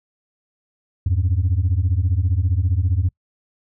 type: beating tone pair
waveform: sine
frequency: 83.2 / 98.2 Hz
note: E2 / G2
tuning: +17 / +4 cents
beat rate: 15 Hz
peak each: -17 dBFS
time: 1.06-3.09 s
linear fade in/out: 5 ms
effects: noise-tail reverb RT60 0.1 s tail -26 dB re dry + tanh soft clip ceiling -12 dBFS